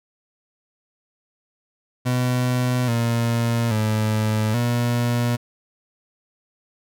30% pulse tone with pitch steps, 125.1 / 117 / 108.3 / 120 Hz, B2 / A#2 / A2 / B2, +23 / +7 / -27 / -49 cents, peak -16 dBFS, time 2.05-5.37 s, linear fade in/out 20 ms, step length 830 ms, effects none

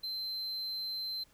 triangle tone, 4100 Hz, C8, 36 cents flat, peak -34 dBFS, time 0.03-1.24 s, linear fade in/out 10 ms, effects pink hiss -66 dBFS RMS until 1.33 s

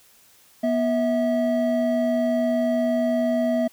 triangle tone pair together, 242.8 / 648.6 Hz, B3 / E5, -29 / -28 cents, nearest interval octave + perfect fourth, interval 1701 cents, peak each -20 dBFS, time 0.63-3.68 s, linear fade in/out 10 ms, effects white hiss -55 dBFS RMS until 3.72 s

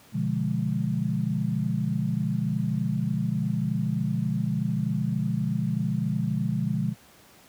sine chord, B diminished seventh, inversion none, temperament equal, 123.47 / 146.83 / 174.61 / 207.7 Hz, B2 / D3 / F3 / Ab3, 0 / 0 / 0 / 0 cents, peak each -29 dBFS, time 0.12-6.95 s, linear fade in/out 50 ms, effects pink hiss -54 dBFS RMS until 7.48 s + high-pass 80 Hz 12 dB/octave

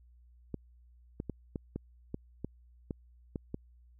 clicks, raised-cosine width 3 ms, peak -23 dBFS, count 10, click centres 0.543 / 1.201 / 1.297 / 1.558 / 1.76 / 2.144 / 2.446 / 2.908 / 3.358 / 3.544 s, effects added 60 Hz sine -57 dBFS peak until 3.99 s

